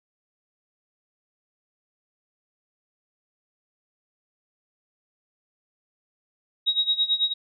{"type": "tone with tremolo", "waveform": "sine", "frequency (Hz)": 3800, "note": "A#7", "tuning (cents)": 33, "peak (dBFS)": -17, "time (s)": [6.66, 7.34], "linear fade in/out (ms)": 20, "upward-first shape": "sine", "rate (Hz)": 9.1, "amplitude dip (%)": 85, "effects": []}